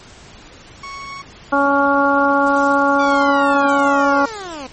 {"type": "tone", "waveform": "30% pulse", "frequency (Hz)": 1108.7, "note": "C#6", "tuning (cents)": 0, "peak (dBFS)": -26, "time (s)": [0.83, 1.22], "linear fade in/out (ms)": 5}
{"type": "harmonic tone", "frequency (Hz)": 280.3, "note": "C#4", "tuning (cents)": 19, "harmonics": [1, 2, 3, 4, 5], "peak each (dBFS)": [-18, -18, -18, -18, -18], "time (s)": [1.52, 4.26], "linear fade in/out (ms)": 10}
{"type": "noise with tremolo", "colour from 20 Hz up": "violet", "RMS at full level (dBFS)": -26, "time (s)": [2.46, 4.56], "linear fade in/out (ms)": 10, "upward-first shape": "sine", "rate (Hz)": 1.8, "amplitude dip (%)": 65}
{"type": "linear sweep", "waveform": "15% pulse", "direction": "down", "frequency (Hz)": [1173, 246.9], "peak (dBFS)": -21, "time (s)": [2.99, 4.67], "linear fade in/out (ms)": 5}
{"effects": ["pink hiss -41 dBFS RMS until 4.72 s", "MP3 32 kbps"]}